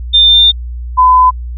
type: tone pair in turn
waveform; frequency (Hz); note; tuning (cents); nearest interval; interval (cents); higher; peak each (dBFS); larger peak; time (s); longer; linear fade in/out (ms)
sine; 3599 / 1009.9; A7 / B5; +38 / +38; octave + minor seventh; 2200; first; -3; neither; 0.13-0.52 / 0.97-1.31; first; 20
effects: added 60 Hz sine -19 dBFS peak until 1.57 s